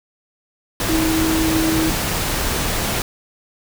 sine tone in noise, 320.5 Hz, E4, 49 cents flat, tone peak -17 dBFS, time 0.89-1.9 s, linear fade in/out 2 ms, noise pink, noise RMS -21 dBFS, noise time 0.8-3.02 s, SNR +1 dB, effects none

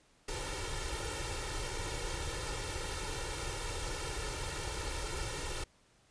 pink noise with comb filter, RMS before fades -38 dBFS, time 0.28-5.64 s, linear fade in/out 5 ms, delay 2.2 ms, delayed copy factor +1, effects pink hiss -67 dBFS RMS until 6.1 s + resampled to 22050 Hz

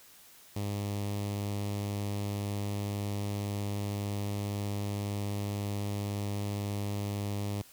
sawtooth tone with notch filter, 101.9 Hz, G#2, 32 cents flat, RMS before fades -34 dBFS, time 0.56-7.62 s, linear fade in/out 5 ms, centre 1500 Hz, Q 1.2, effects white hiss -56 dBFS RMS until 7.72 s

